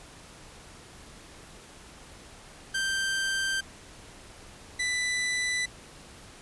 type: tone pair in turn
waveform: sawtooth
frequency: 1568 / 1988.7 Hz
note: G6 / B6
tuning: 0 / +12 cents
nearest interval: major third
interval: 412 cents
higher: second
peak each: -23 dBFS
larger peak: neither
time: 2.74-3.61 / 4.79-5.66 s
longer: neither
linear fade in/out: 10 ms
effects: pink hiss -49 dBFS RMS until 6.41 s + resampled to 24000 Hz